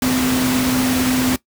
sine tone in noise, 255.3 Hz, C4, 42 cents flat, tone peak -16 dBFS, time 0.02-1.36 s, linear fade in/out 2 ms, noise pink, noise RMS -21 dBFS, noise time 0.02-1.36 s, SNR +2 dB, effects noise-tail reverb RT60 0.1 s tail -18 dB re dry + high-pass 80 Hz 12 dB/octave

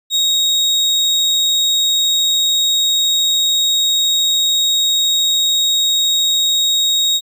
35% pulse tone, 3767 Hz, A#7, 17 cents sharp, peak -10 dBFS, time 0.1-7.21 s, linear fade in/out 50 ms, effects resampled to 32000 Hz

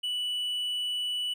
triangle tone, 2960 Hz, F#7, in tune, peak -27 dBFS, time 0.03-1.34 s, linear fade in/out 10 ms, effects none

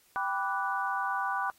sine chord, G major seventh, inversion none, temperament equal with one note detuned, 784 / 987.8 / 1168.6 / 1480 Hz, G5 / B5 / D6 / F#6, 0 / 0 / -9 / 0 cents, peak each -34 dBFS, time 0.16-1.5 s, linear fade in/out 0 ms, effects white hiss -64 dBFS RMS until 1.58 s + AAC 48 kbps

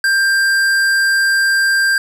sine tone with hard clipping, 1586 Hz, G6, 20 cents sharp, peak -13 dBFS, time 0.04-1.98 s, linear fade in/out 2 ms, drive 13 dB, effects none

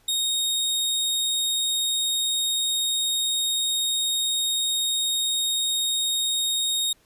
sawtooth tone, 3729 Hz, A#7, in tune, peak -19 dBFS, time 0.08-6.93 s, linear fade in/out 5 ms, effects pink hiss -61 dBFS RMS until 7.05 s + resampled to 32000 Hz

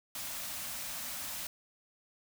white band-stop noise, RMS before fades -40 dBFS, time 0.15-1.47 s, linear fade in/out 2 ms, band 310 to 520 Hz, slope 96 dB/octave, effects none

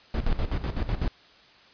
brown noise with tremolo, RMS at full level -25 dBFS, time 0.14-1.08 s, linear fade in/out 2 ms, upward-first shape square, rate 8 Hz, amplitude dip 70%, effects white hiss -54 dBFS RMS until 1.73 s + resampled to 11025 Hz

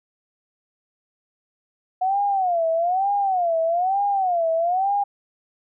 sine tone with vibrato, 727 Hz, F#5, 31 cents flat, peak -18 dBFS, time 2.01-5.04 s, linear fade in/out 10 ms, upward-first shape sine, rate 1.1 Hz, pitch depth 190 cents each way, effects none

